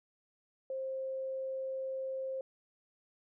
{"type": "tone", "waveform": "sine", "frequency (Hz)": 529, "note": "C5", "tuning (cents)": 19, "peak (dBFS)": -35, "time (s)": [0.7, 2.41], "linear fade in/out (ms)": 2, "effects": []}